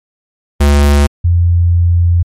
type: tone pair in turn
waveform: square / sine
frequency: 71.8 / 86.43 Hz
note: D2 / F2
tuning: -39 / -17 cents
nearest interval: minor third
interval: 322 cents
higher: second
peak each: -6 dBFS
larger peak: neither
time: 0.6-1.07 / 1.24-2.23 s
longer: second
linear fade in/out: 10 ms
effects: MP3 64 kbps